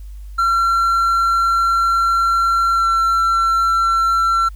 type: tone with pitch glide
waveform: triangle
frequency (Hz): 1362 to 1351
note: F6 to E6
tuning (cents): -44 to +42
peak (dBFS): -11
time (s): 0.38-4.49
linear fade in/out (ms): 10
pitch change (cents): -14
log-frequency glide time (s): 2.74-2.83
effects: added 50 Hz sine -30 dBFS peak until 4.55 s + white hiss -56 dBFS RMS until 4.55 s